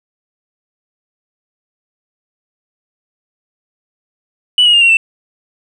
sine tone with pitch steps, 2960 / 2886 / 2813 / 2743 / 2674 Hz, F#7 / F#7 / F7 / F7 / E7, 0 / -44 / +12 / -32 / +24 cents, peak -4 dBFS, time 4.58-4.97 s, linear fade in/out 2 ms, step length 78 ms, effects tanh soft clip ceiling -3 dBFS

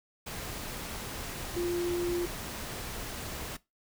sine tone in noise, 349.2 Hz, F4, in tune, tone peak -28 dBFS, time 1.56-2.26 s, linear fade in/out 10 ms, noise pink, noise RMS -39 dBFS, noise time 0.26-3.57 s, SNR +8 dB, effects noise-tail reverb RT60 0.2 s tail -19 dB re dry

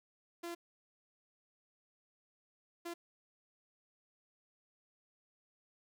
sawtooth tone bursts at uneven times, 342.1 Hz, F4, 36 cents flat, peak -37 dBFS, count 2, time 0.43-0.55 / 2.85-2.94 s, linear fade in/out 10 ms, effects none

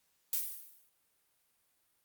violet noise with exponential decay, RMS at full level -30 dBFS, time 0.33-0.89 s, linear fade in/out 1 ms, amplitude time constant 120 ms, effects white hiss -75 dBFS RMS until 2.04 s + Opus 48 kbps

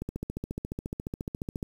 click train, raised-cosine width 3 ms, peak -20 dBFS, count 24, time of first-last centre 0.02-1.628 s, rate 14.3 Hz, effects 8-bit

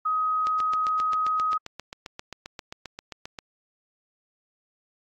sine tone, 1260 Hz, D#6, 21 cents sharp, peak -22 dBFS, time 0.05-1.58 s, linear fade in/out 10 ms
click train, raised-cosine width 0.2 ms, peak -19 dBFS, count 23, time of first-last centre 0.47-3.388 s, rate 7.54 Hz
effects AAC 48 kbps

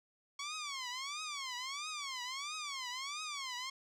10% pulse tone with vibrato, 1108.7 Hz, C#6, in tune, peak -31 dBFS, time 0.39-3.7 s, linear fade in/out 5 ms, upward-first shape triangle, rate 1.5 Hz, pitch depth 240 cents each way, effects low-pass 8000 Hz 12 dB/octave

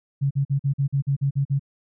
sine tone bursts, 138.8 Hz, C#3, 3 cents sharp, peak -18 dBFS, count 10, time 0.21-1.595 s, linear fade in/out 20 ms, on 98 ms, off 45 ms, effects none

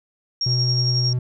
sine tone with tremolo, 5570 Hz, F8, 5 cents flat, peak -19 dBFS, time 0.41-1.13 s, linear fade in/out 2 ms, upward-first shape sine, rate 11 Hz, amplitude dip 40%
triangle tone with vibrato, 124.7 Hz, B2, 17 cents sharp, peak -17 dBFS, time 0.46-1.19 s, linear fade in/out 5 ms, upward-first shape triangle, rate 12 Hz, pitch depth 9 cents each way
effects none

